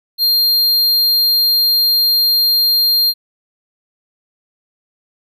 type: tone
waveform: square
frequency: 4200 Hz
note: C8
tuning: 6 cents sharp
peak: -11 dBFS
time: 0.18-3.14 s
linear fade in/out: 50 ms
effects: none